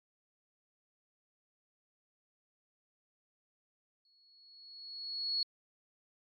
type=tone with exponential growth; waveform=sine; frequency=4356 Hz; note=C#8; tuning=31 cents flat; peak=-29 dBFS; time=4.05-5.43 s; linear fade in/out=2 ms; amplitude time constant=300 ms; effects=AAC 64 kbps